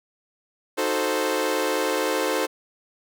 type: chord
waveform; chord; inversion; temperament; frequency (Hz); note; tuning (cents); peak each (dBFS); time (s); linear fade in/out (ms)
sawtooth; D# diminished seventh; none; equal; 311.1 / 370 / 440 / 523.3; D#4 / F#4 / A4 / C5; 0 / 0 / 0 / 0; -25 / -26 / -23 / -22; 0.77-2.47; 20
effects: none